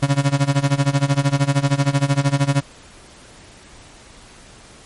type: tone with tremolo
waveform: 35% pulse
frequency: 140 Hz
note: C#3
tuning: 18 cents sharp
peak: -10 dBFS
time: 0.02-2.61 s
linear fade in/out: 10 ms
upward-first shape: sine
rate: 13 Hz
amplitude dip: 90%
effects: pink hiss -44 dBFS RMS until 4.85 s + MP3 48 kbps